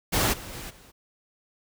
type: noise with level steps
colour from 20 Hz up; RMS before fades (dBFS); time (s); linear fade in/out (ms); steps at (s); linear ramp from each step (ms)
pink; -23 / -40 / -38 / -52; 0.12-0.92; 20; 0.32 / 0.52 / 0.69; 20
effects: none